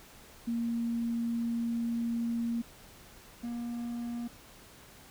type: tone pair in turn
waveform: sine / triangle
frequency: 233.1 / 237.2 Hz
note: A#3 / A#3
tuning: 0 / +30 cents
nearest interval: unison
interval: 30 cents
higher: second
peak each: -29 / -32 dBFS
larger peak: first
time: 0.47-2.62 / 3.43-4.28 s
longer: first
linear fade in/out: 10 ms
effects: pink hiss -54 dBFS RMS until 5.1 s